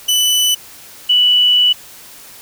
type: tone pair in turn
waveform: sawtooth / sine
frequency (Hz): 2986 / 2960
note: F#7 / F#7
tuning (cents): +15 / 0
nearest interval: unison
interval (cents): 15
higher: first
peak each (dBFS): -8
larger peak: neither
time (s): 0.08-0.55 / 1.09-1.73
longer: second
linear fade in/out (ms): 10
effects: white hiss -38 dBFS RMS until 2.41 s